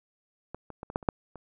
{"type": "clicks", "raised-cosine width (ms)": 1, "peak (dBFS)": [-23, -27, -24, -25, -12, -30, -9, -29], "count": 8, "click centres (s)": [0.546, 0.703, 0.831, 0.901, 0.959, 1.028, 1.088, 1.357], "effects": []}